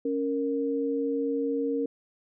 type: tone pair together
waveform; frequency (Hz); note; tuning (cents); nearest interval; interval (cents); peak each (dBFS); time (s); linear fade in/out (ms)
sine; 277.8 / 464.5; C#4 / A#4; +4 / -6; major sixth; 890; -28; 0.05-1.86; 5
effects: none